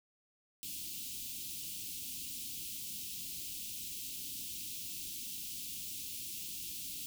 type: band-stop noise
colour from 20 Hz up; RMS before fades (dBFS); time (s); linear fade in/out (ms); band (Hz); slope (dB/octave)
white; -43; 0.63-7.06; 0; 330 to 2600; 48
effects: none